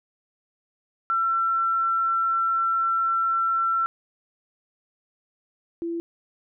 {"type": "tone pair in turn", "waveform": "sine", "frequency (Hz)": [1348, 337], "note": ["E6", "E4"], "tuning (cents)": [38, 38], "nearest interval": "2 octaves", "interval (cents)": 2400, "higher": "first", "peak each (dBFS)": [-20, -26], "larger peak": "first", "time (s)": [[1.1, 3.86], [5.82, 6]], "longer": "first", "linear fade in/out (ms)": 0, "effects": []}